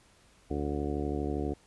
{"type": "harmonic tone", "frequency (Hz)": 72.5, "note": "D2", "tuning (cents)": -22, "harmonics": [1, 2, 3, 4, 5, 6, 7, 8, 10], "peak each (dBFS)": [-35, -40, -40, -35, -37, -38, -45, -47, -43], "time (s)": [0.5, 1.54], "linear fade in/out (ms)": 10, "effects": ["pink hiss -62 dBFS RMS until 1.66 s", "resampled to 24000 Hz"]}